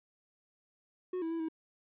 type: tone with pitch steps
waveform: triangle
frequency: 365.9 / 326.4 / 330.6 / 321 Hz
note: F#4 / E4 / E4 / E4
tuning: -19 / -17 / +5 / -46 cents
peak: -31 dBFS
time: 1.13-1.486 s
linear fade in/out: 5 ms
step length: 89 ms
effects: resampled to 8000 Hz + 12-bit